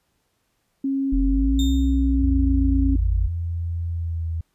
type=tone; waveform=sine; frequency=271.9 Hz; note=C#4; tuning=33 cents flat; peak=-20 dBFS; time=0.84-2.96 s; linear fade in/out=5 ms
type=exponential two-way sweep; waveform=sine; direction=up then down; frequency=41.34 to 63.3 to 52 Hz; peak=-18 dBFS; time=1.12-3.28 s; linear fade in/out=10 ms; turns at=1.73 s
type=tone with exponential decay; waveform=35% pulse; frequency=3651 Hz; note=A#7; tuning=37 cents flat; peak=-25 dBFS; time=1.59-2.15 s; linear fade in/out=2 ms; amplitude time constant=120 ms
type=tone with pitch glide; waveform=sine; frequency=84.6 to 82 Hz; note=E2 to E2; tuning=+45 to -9 cents; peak=-23 dBFS; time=2.21-4.41 s; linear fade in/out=5 ms; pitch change=-54 cents; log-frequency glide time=3.91-4.27 s
effects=pink hiss -70 dBFS RMS until 4.54 s + resampled to 32000 Hz